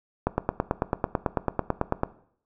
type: click train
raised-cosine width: 1 ms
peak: -8 dBFS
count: 17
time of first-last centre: 0.27-2.034 s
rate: 9.07 Hz
effects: noise-tail reverb RT60 0.6 s tail -17 dB re dry